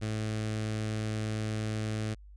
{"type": "tone with notch filter", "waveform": "sawtooth", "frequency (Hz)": 108.4, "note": "A2", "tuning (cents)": -25, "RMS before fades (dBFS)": -33, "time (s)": [0.01, 2.15], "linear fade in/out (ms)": 20, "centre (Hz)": 940, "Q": 1.8, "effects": ["added 50 Hz sine -48 dBFS peak until 2.36 s", "resampled to 22050 Hz"]}